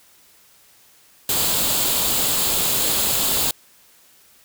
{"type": "noise with comb filter", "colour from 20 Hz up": "white", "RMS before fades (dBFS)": -20, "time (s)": [1.29, 3.51], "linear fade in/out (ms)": 2, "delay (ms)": 0.26, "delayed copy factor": 0.5, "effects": ["white hiss -53 dBFS RMS until 4.44 s"]}